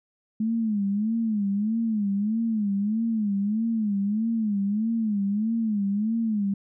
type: tone with vibrato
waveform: sine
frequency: 213.1 Hz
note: G#3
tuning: 45 cents sharp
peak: -22 dBFS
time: 0.4-6.54 s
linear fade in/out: 5 ms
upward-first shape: sine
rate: 1.6 Hz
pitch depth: 130 cents each way
effects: none